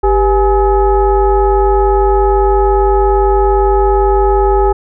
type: tone with frequency modulation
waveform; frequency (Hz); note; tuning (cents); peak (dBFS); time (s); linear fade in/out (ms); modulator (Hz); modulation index
sine; 394.2; G4; +10; -7; 0.03-4.73; 10; 443; 1.2
effects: none